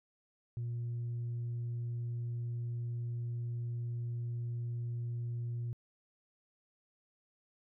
sine tone, 118.9 Hz, A#2, 35 cents sharp, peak -33 dBFS, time 0.57-5.73 s, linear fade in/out 0 ms, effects tanh soft clip ceiling -33 dBFS

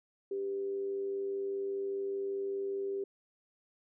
sine tone with amplitude modulation, 394.3 Hz, G4, 10 cents sharp, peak -31 dBFS, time 0.31-3.04 s, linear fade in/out 5 ms, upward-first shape sine, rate 105 Hz, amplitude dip 35%, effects none

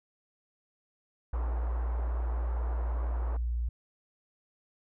white band-pass noise, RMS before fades -46 dBFS, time 1.33-3.37 s, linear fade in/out 5 ms, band 270 to 1100 Hz, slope 24 dB/octave
sine tone, 59 Hz, A#1, 22 cents sharp, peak -28 dBFS, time 1.33-3.69 s, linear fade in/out 5 ms
effects none

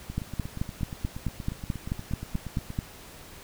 two click trains, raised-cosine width 5 ms, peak -23 / -15 dBFS, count 23 / 13, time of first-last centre 0.1-2.704 / 0.18-2.789 s, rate 8.45 / 4.6 Hz, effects pink hiss -47 dBFS RMS until 3.43 s

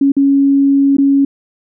sine tone with dropouts, 277.2 Hz, C#4, in tune, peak -7 dBFS, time 0.01-1.25 s, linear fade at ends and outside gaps 5 ms, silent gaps 0.12-0.166 / 0.969-0.983 s, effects none

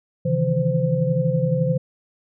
sine tone cluster, 134.4 / 156.3 / 168 / 516 Hz, C3 / D#3 / E3 / C5, +47 / +8 / +33 / -24 cents, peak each -23 dBFS, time 0.25-1.78 s, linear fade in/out 10 ms, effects none

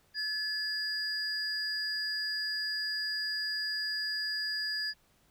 sine tone pair together, 1720 / 4865 Hz, A6 / D#8, -40 / -40 cents, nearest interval octave + tritone, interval 1800 cents, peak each -34 / -32 dBFS, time 0.14-4.94 s, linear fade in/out 50 ms, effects tanh soft clip ceiling -26 dBFS + pink hiss -68 dBFS RMS until 5.3 s

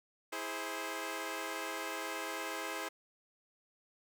10% pulse chord, E augmented, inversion none, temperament equal with one note detuned, 326.6 / 415.3 / 523.3 Hz, E4 / G#4 / B#4, -16 / 0 / 0 cents, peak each -34 dBFS, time 0.32-2.89 s, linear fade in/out 10 ms, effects none

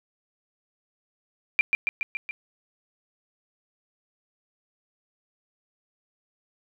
sine tone with echo, 2378 Hz, D7, 21 cents sharp, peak -15 dBFS, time 1.59-1.61 s, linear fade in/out 0 ms, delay 140 ms, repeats 5, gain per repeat -3 dB, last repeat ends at 2.31 s, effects none

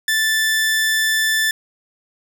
sawtooth tone, 1760 Hz, A6, in tune, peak -12 dBFS, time 0.08-1.51 s, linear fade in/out 2 ms, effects none

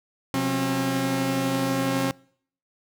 sawtooth tone cluster, 128.7 / 179.7 / 269.4 Hz, C3 / F3 / C#4, -28 / +50 / -49 cents, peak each -26 / -27 / -20 dBFS, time 0.34-2.11 s, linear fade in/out 0 ms, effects noise-tail reverb RT60 0.6 s tail -25 dB re dry

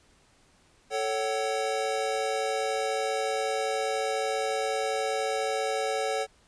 square chord, F# minor, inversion first, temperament equal with one note detuned, 440 / 554.4 / 756.8 Hz, A4 / C#5 / F#5, 0 / 0 / +39 cents, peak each -32 dBFS, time 0.9-6.27 s, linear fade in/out 50 ms, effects pink hiss -62 dBFS RMS until 6.47 s + resampled to 22050 Hz

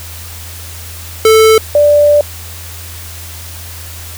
square / sine tone pair in turn, 440 / 587.3 Hz, A4 / D5, 0 / 0 cents, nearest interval perfect fourth, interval 500 cents, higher second, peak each -4 dBFS, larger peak neither, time 1.25-1.58 / 1.75-2.21 s, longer second, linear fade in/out 2 ms, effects added 84 Hz sine -28 dBFS peak until 4.17 s + white hiss -30 dBFS RMS until 4.17 s

